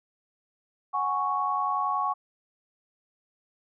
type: chord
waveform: sine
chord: F# suspended second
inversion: none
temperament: equal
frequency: 740 / 830.6 / 1108.7 Hz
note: F#5 / G#5 / C#6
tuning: 0 / 0 / 0 cents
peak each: -32 / -31 / -26 dBFS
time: 0.93-2.14 s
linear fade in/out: 20 ms
effects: none